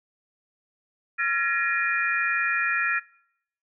sine tone cluster, 1372 / 1694 / 1875 / 2427 Hz, F6 / G#6 / A#6 / D#7, -31 / +34 / +10 / -44 cents, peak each -28 dBFS, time 1.18-3 s, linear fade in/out 20 ms, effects noise-tail reverb RT60 0.7 s tail -22 dB re dry

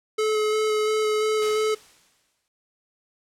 square tone with vibrato, 430 Hz, A4, 40 cents flat, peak -21 dBFS, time 0.18-1.75 s, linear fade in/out 10 ms, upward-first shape square, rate 2.9 Hz, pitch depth 10 cents each way
white noise with exponential decay, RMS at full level -35 dBFS, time 1.42-2.48 s, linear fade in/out 0 ms, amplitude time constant 230 ms
effects noise-tail reverb RT60 0.2 s tail -25 dB re dry + low-pass 9000 Hz 12 dB/octave

